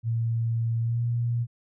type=tone with pitch glide; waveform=sine; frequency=115 to 118.58 Hz; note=A#2 to A#2; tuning=-23 to +30 cents; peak=-23 dBFS; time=0.03-1.47 s; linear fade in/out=50 ms; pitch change=+53 cents; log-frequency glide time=0.81-1.02 s; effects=none